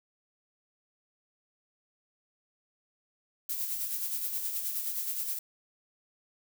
violet noise with tremolo, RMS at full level -32 dBFS, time 3.49-5.39 s, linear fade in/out 5 ms, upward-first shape sine, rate 9.5 Hz, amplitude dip 45%, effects none

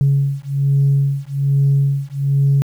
sine beating tone pair, 138.59 / 139.79 Hz, C#3 / C#3, 0 / +15 cents, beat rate 1.2 Hz, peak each -15 dBFS, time 0.01-2.62 s, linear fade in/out 0 ms, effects tanh soft clip ceiling -7 dBFS + 8-bit

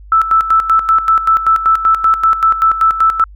sine tone with tremolo, 1318.5 Hz, E6, in tune, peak -6 dBFS, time 0.12-3.24 s, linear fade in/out 2 ms, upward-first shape square, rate 5.2 Hz, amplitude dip 70%, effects added 50 Hz sine -33 dBFS peak until 3.35 s

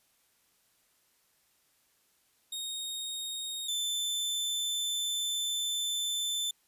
sawtooth tone pair in turn, 3729 / 3533 Hz, A#7 / A7, 0 / +6 cents, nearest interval minor second, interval 94 cents, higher first, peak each -32 / -27 dBFS, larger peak second, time 2.52-3.68 / 3.68-6.51 s, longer second, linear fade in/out 5 ms, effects white hiss -70 dBFS RMS until 6.67 s + resampled to 32000 Hz

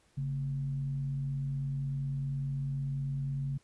sine tone with frequency modulation, 138.59 Hz, C#3, in tune, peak -31 dBFS, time 0.17-3.58 s, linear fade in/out 10 ms, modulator 90.4 Hz, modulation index 0.3, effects pink hiss -68 dBFS RMS until 3.63 s + resampled to 24000 Hz

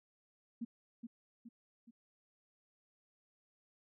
sine tone with echo, 233.1 Hz, A#3, in tune, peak -37 dBFS, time 0.61-0.65 s, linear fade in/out 10 ms, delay 420 ms, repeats 3, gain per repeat -6 dB, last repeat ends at 1.91 s, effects none

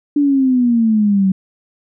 sine exponential sweep, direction down, 293.7 to 187.6 Hz, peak -10 dBFS, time 0.16-1.32 s, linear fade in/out 5 ms, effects none

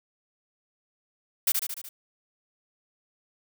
blue noise with echo, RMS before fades -22 dBFS, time 1.47-1.52 s, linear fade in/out 5 ms, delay 74 ms, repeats 5, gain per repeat -4 dB, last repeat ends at 1.89 s, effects none

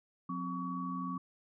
sine tone cluster, 180.1 / 262.2 / 1129 Hz, F#3 / C4 / C#6, -46 / +4 / +31 cents, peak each -39 / -40 / -39 dBFS, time 0.29-1.18 s, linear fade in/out 5 ms, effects none

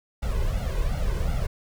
brown noise with flanger, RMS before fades -25 dBFS, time 0.22-1.47 s, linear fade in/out 10 ms, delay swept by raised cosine 1.4 to 2.01 ms, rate 2.7 Hz, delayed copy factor +0.85, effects none

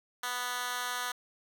10% pulse tone with high-pass filter, 246.8 Hz, B3, 1 cent flat, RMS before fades -35 dBFS, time 0.23-1.12 s, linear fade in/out 5 ms, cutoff 1300 Hz, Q 0.91, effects none

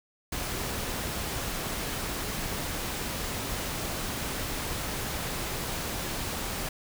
pink noise, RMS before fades -33 dBFS, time 0.32-6.69 s, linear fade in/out 5 ms, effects none

